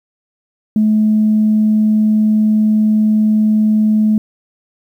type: tone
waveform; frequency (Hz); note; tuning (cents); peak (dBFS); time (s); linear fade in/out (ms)
sine; 215; A3; -40; -8; 0.76-4.18; 2
effects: tanh soft clip ceiling -4 dBFS + 8-bit